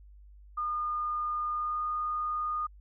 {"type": "tone with pitch glide", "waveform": "sine", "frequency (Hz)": [1217, 1226.2], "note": ["D#6", "D#6"], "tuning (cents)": [-39, -26], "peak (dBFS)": -29, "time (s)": [0.57, 2.67], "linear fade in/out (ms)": 10, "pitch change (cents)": 13, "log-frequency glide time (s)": [1.52, 1.83], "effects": ["added 50 Hz sine -50 dBFS peak until 2.8 s"]}